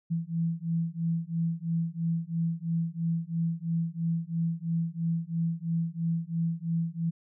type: beating tone pair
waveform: sine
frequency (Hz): 164.7 / 167.7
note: E3 / E3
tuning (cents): -1 / +30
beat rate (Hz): 3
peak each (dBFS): -30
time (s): 0.1-7.11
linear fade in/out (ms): 20
effects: none